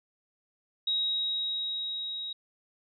sine tone with level ramp, 3805 Hz, A#7, 35 cents sharp, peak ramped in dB -25 to -34 dBFS, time 0.87-2.33 s, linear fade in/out 5 ms, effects none

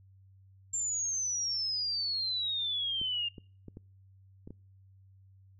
sine exponential sweep, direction down, 7390 to 2794 Hz, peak -30 dBFS, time 0.73-3.29 s, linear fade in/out 10 ms
clicks, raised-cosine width 3 ms, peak -32 dBFS, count 6, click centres 3.015 / 3.382 / 3.683 / 3.771 / 4.475 / 4.506 s
effects noise-tail reverb RT60 0.5 s tail -26 dB re dry + added 96 Hz sine -56 dBFS peak until 5.59 s

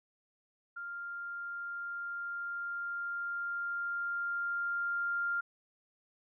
sine tone with level ramp, 1396.9 Hz, F6, in tune, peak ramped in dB -39 to -30 dBFS, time 0.76-5.41 s, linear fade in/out 10 ms, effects none

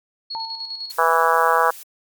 sine tone with tremolo, 4336 Hz, C#8, 39 cents flat, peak -26 dBFS, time 0.3-0.92 s, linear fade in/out 10 ms, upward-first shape square, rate 9.9 Hz, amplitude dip 50%
sine tone with exponential decay, 901 Hz, A5, 41 cents sharp, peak -24 dBFS, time 0.35-0.95 s, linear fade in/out 0 ms, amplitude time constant 130 ms
blue noise, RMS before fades -38 dBFS, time 0.9-1.83 s, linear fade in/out 0 ms
harmonic tone, 164.4 Hz, E3, 4 cents flat, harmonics 3 / 4 / 5 / 6 / 7 / 8 / 9 / 10, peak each -22 / -24 / -22 / -20 / -20 / -23 / -24 / -27 dBFS, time 0.98-1.71 s, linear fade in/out 10 ms
effects MP3 96 kbps

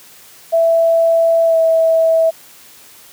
sine tone with pitch glide, 662 to 651.8 Hz, E5 to E5, +7 to -20 cents, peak -9 dBFS, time 0.52-2.31 s, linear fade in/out 20 ms, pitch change -27 cents, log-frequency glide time 1.46-1.57 s, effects white hiss -42 dBFS RMS until 3.12 s + high-pass 80 Hz 12 dB/octave

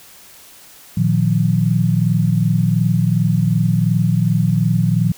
sine chord, Bb suspended fourth, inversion none, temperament equal with one note detuned, 116.54 / 155.56 / 178.28 Hz, Bb2 / Eb3 / F3, 0 / 0 / +36 cents, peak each -17 dBFS, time 0.97-5.12 s, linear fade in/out 5 ms, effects white hiss -43 dBFS RMS until 5.17 s

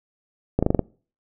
slowing click train, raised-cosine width 2 ms, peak -5 dBFS, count 6, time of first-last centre 0.59-0.793 s, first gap 36 ms, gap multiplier 1.06, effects noise-tail reverb RT60 0.4 s tail -24 dB re dry

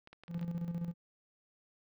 clicks, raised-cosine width 0.3 ms, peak -36 dBFS, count 7, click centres 0.074 / 0.13 / 0.236 / 0.281 / 0.344 / 0.394 / 0.429 s
triangle tone with tremolo, 170.7 Hz, F3, 39 cents flat, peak -31 dBFS, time 0.28-0.94 s, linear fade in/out 50 ms, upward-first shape square, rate 15 Hz, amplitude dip 55%
effects none

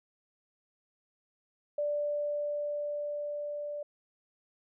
sine tone with level ramp, 587 Hz, D5, 1 cent flat, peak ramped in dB -28 to -35 dBFS, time 1.78-3.83 s, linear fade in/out 5 ms, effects none

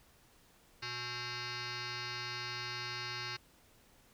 sine tone with frequency modulation, 1337 Hz, E6, 24 cents sharp, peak -38 dBFS, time 0.82-3.37 s, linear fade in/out 10 ms, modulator 486 Hz, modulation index 7.7, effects pink hiss -65 dBFS RMS until 4.13 s

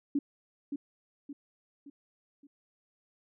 sine tone with echo, 284.1 Hz, C#4, 43 cents sharp, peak -25 dBFS, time 0.15-0.19 s, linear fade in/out 5 ms, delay 570 ms, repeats 4, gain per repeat -7 dB, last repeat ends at 2.47 s, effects none

